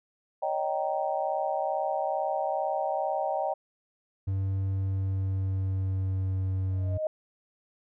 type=chord; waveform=sine; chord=Eb dominant seventh; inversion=third; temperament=just; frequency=560 / 622.3 / 777.8 / 933.4 Hz; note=Db5 / Eb5 / G5 / Bb5; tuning=+18 / 0 / -14 / +2 cents; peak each=-33 / -31 / -30 / -36 dBFS; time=0.42-3.54 s; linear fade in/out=10 ms
type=tone with pitch glide; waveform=triangle; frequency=96.5 to 94.62 Hz; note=G2 to F#2; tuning=-27 to +39 cents; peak=-24 dBFS; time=4.27-6.98 s; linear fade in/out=10 ms; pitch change=-34 cents; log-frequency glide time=4.7-6.39 s
type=tone with exponential growth; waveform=sine; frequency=622.3 Hz; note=D#5; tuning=in tune; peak=-23 dBFS; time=6.69-7.07 s; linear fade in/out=2 ms; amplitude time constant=81 ms
effects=none